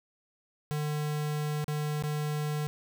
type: tone with dropouts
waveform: square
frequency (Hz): 150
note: D3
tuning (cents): +37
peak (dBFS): -30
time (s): 0.71-2.67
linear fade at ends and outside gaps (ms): 0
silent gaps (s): 1.643-1.681 / 2.024-2.037
effects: none